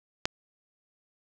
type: click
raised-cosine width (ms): 0.2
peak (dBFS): -8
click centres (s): 0.255
effects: none